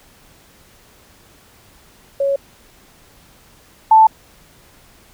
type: tone pair in turn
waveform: sine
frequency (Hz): 554.4 / 880.1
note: C#5 / A5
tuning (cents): 0 / 0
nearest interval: minor sixth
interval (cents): 800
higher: second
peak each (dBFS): -14 / -5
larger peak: second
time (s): 2.2-2.36 / 3.91-4.07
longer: neither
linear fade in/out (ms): 5
effects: pink hiss -49 dBFS RMS until 5.13 s